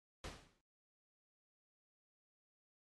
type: noise with exponential decay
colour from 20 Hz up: pink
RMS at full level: -45 dBFS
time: 0.24-0.61 s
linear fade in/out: 1 ms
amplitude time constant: 79 ms
effects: low-pass 7000 Hz 12 dB/octave + AAC 32 kbps